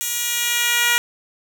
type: tone with high-pass filter sweep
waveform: 10% pulse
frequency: 477.5 Hz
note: A#4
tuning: 42 cents sharp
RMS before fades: -20 dBFS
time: 0.01-0.98 s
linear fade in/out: 0 ms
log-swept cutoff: 5900 to 1500 Hz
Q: 0.73
effects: none